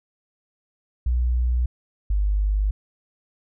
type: tone pair in turn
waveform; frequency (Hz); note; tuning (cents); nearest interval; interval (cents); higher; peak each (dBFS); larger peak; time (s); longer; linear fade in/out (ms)
sine; 60.9 / 50.46; B1 / G#1; -24 / -49; minor third; 325; first; -18; neither; 1.06-1.66 / 2.1-2.71; second; 5
effects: none